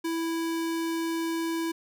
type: tone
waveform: square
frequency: 329.9 Hz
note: E4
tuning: 1 cent sharp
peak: -28 dBFS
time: 0.04-1.72 s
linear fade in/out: 10 ms
effects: none